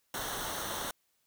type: noise with comb filter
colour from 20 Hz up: pink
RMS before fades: -37 dBFS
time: 0.14-0.91 s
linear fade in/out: 2 ms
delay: 0.41 ms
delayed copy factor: -0.7
effects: white hiss -75 dBFS RMS until 1.26 s